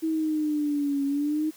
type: linear two-way sweep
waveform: sine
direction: down then up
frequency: 322.6 to 277.2 to 314.3 Hz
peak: -23 dBFS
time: 0.02-1.51 s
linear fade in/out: 20 ms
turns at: 1.05 s
effects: white hiss -52 dBFS RMS until 1.56 s + high-pass 100 Hz 12 dB/octave